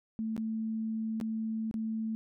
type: tone with dropouts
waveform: sine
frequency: 221.4 Hz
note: A3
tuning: 11 cents sharp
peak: -31 dBFS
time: 0.19-2.15 s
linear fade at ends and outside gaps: 0 ms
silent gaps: 0.365-0.378 / 1.201-1.212 / 1.712-1.741 s
effects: none